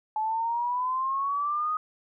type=exponential sweep; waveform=sine; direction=up; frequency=858 to 1256 Hz; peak=-25 dBFS; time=0.16-1.77 s; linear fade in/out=2 ms; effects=none